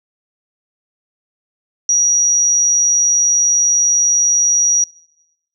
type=tone; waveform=sine; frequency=5770 Hz; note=F#8; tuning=44 cents flat; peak=-10 dBFS; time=1.89-4.84 s; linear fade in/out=2 ms; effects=noise-tail reverb RT60 1.0 s tail -25 dB re dry